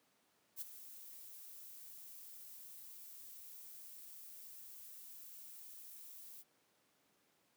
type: noise with ADSR envelope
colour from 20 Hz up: violet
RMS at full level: -42 dBFS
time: 0.56-6.44 s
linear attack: 52 ms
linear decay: 20 ms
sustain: -12 dB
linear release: 40 ms
effects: pink hiss -75 dBFS RMS until 7.56 s + high-pass 200 Hz 12 dB/octave

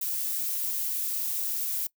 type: noise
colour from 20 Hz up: violet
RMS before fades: -30 dBFS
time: 0.01-1.87 s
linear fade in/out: 5 ms
effects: noise-tail reverb RT60 0.1 s tail -22 dB re dry

